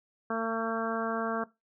harmonic tone, 226 Hz, A3, 47 cents sharp, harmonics 1 / 2 / 3 / 4 / 5 / 6 / 7, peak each -34 / -34 / -36 / -40 / -36 / -37 / -40 dBFS, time 0.3-1.44 s, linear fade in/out 5 ms, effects noise-tail reverb RT60 0.2 s tail -18 dB re dry

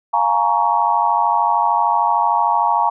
sine chord, Bb minor seventh, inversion second, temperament just, 699.2 / 839.1 / 932.3 / 1118.8 Hz, F5 / Ab5 / Bb5 / Db6, +2 / +18 / 0 / +16 cents, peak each -22 / -19 / -16 / -21 dBFS, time 0.13-2.9 s, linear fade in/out 10 ms, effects none

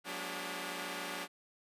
5% pulse tone cluster, 181.3 / 207.9 / 238.7 / 288.8 / 400.9 Hz, F#3 / G#3 / A#3 / D4 / G4, -35 / +2 / +41 / -29 / +39 cents, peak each -33 / -40 / -38 / -31 / -34 dBFS, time 0.04-1.28 s, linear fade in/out 50 ms, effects resampled to 32000 Hz

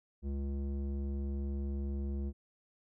square tone with low-pass filter, 69.4 Hz, C#2, 3 cents sharp, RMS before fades -36 dBFS, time 0.22-2.33 s, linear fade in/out 50 ms, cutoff 310 Hz, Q 1.3, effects none

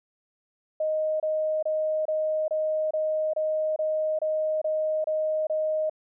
sine tone bursts, 622.3 Hz, D#5, in tune, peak -23 dBFS, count 12, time 0.8-5.897 s, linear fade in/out 5 ms, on 400 ms, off 27 ms, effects none

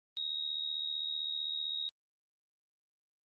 sine tone with amplitude modulation, 3769 Hz, A#7, 18 cents sharp, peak -31 dBFS, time 0.17-1.89 s, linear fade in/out 0 ms, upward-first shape sine, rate 75.6 Hz, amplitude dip 70%, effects Opus 32 kbps

